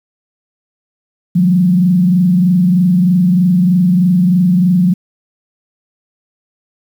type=tone with frequency modulation; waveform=sine; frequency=180 Hz; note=F#3; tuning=47 cents flat; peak=-7 dBFS; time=1.35-4.94 s; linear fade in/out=10 ms; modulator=23.2 Hz; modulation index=0.58; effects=7-bit